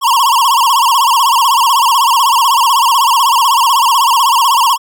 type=tone with vibrato; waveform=square; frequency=1008 Hz; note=B5; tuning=35 cents sharp; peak=-8 dBFS; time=0.01-4.78 s; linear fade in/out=50 ms; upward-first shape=sine; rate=16 Hz; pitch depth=180 cents each way; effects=none

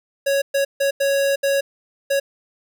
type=tone bursts at uneven times; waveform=square; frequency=554.4 Hz; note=C#5; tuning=in tune; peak=-17 dBFS; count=6; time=0.26-0.42 / 0.54-0.65 / 0.8-0.91 / 1-1.36 / 1.43-1.61 / 2.1-2.2 s; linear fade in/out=10 ms; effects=none

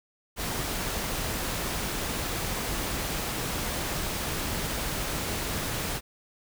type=noise; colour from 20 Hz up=pink; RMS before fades=-31 dBFS; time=0.36-6.01 s; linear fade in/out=50 ms; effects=none

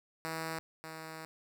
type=tone pair in turn; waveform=5% pulse; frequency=161.5 / 159.74 Hz; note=E3 / D#3; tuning=-35 / +46 cents; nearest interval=unison; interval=19 cents; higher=first; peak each=-25 / -32 dBFS; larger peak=first; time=0.25-0.59 / 0.84-1.25 s; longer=second; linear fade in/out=0 ms; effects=none

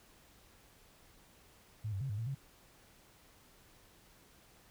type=tone with pitch steps; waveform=sine; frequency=107.8 / 97.2 / 135.6 / 103.1 / 113.7 / 136.5 Hz; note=A2 / G2 / C#3 / G#2 / A#2 / C#3; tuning=-35 / -14 / -38 / -12 / -43 / -26 cents; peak=-35 dBFS; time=1.84-2.35 s; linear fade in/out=10 ms; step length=85 ms; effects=pink hiss -63 dBFS RMS until 4.7 s

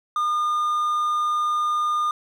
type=tone; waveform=triangle; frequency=1214 Hz; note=D#6; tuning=43 cents flat; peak=-18 dBFS; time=0.16-2.11 s; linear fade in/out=2 ms; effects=none

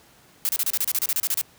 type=noise bursts; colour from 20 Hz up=blue; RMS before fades=-23 dBFS; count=14; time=0.45-1.413 s; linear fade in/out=0 ms; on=40 ms; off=31 ms; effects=pink hiss -54 dBFS RMS until 1.58 s + high-pass 80 Hz 12 dB/octave

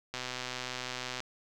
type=click train; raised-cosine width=0.2 ms; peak=-19 dBFS; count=135; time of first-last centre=0.14-1.203 s; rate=126 Hz; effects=none

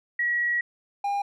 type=tone pair in turn; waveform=sine / triangle; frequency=1917 / 806 Hz; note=A#6 / G5; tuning=+48 / +48 cents; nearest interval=octave + minor third; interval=1500 cents; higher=first; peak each=-22 dBFS; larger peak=neither; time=0.19-0.61 / 1.04-1.22 s; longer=first; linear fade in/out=5 ms; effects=none

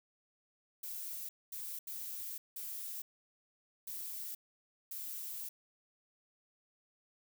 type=noise bursts at uneven times; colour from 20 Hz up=violet; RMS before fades=-43 dBFS; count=6; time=0.83-1.29 / 1.52-1.79 / 1.87-2.38 / 2.56-3.02 / 3.87-4.35 / 4.91-5.49 s; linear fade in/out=5 ms; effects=none

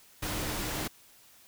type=tone in noise; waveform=sine; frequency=305.4 Hz; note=D#4; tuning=32 cents flat; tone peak=-43 dBFS; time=0.22-0.88 s; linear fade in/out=10 ms; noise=pink; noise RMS=-34 dBFS; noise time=0.22-0.88 s; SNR=-12 dB; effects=white hiss -58 dBFS RMS until 1.47 s

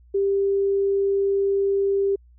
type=tone; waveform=sine; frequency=395.2 Hz; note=G4; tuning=14 cents sharp; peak=-18 dBFS; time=0.14-2.16 s; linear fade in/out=10 ms; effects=added 60 Hz sine -49 dBFS peak until 2.38 s

